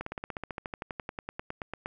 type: slowing click train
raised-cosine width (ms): 0.5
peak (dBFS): -20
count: 23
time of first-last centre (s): 0.01-1.859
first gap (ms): 54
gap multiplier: 1.04
effects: none